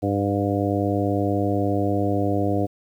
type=harmonic tone with a mistuned harmonic; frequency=100.2 Hz; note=G2; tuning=38 cents sharp; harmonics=1 / 2 / 3 / 4 / 5 / 6 / 7; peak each=-25 / -29 / -24 / -30 / -28 / -30 / -29 dBFS; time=0.02-2.67 s; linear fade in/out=20 ms; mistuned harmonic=7; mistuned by=+21 cents; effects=9-bit